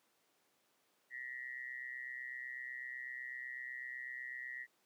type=tone with amplitude modulation; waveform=sine; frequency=1910 Hz; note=A#6; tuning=42 cents sharp; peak=-39 dBFS; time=1.1-4.67 s; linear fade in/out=50 ms; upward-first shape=sine; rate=128 Hz; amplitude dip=85%; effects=pink hiss -75 dBFS RMS until 4.85 s + high-pass 300 Hz 12 dB/octave